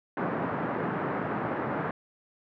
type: band-pass noise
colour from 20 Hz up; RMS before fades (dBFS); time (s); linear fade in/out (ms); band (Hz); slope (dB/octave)
pink; -31; 0.17-1.91; 2; 140 to 1600; 24
effects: none